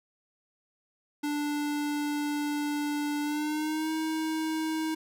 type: tone with pitch glide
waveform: square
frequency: 293.7 to 316.6 Hz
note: D4 to D#4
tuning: 0 to +30 cents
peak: -29 dBFS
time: 1.23-4.95 s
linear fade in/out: 10 ms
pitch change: +130 cents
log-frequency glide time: 3.22-3.91 s
effects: none